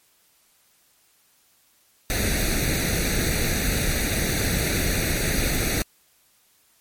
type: noise with comb filter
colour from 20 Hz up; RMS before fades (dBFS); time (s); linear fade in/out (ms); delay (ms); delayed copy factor
pink; -23; 2.1-5.82; 0; 0.48; +0.8
effects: white hiss -61 dBFS RMS until 6.8 s + MP3 64 kbps